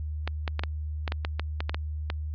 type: clicks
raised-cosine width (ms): 0.3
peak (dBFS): -14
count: 12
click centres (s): 0.276 / 0.478 / 0.594 / 0.636 / 1.078 / 1.121 / 1.249 / 1.396 / 1.605 / 1.695 / 1.745 / 2.101
effects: added 76 Hz sine -30 dBFS peak until 2.34 s + resampled to 11025 Hz